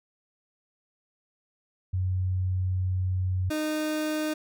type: tone pair in turn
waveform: sine / 30% pulse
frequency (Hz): 92.5 / 307.7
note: F#2 / D#4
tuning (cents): 0 / -19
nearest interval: octave + major sixth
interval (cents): 2081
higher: second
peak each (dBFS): -24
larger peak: neither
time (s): 1.93-3.5 / 3.5-4.34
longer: first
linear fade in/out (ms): 10
effects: none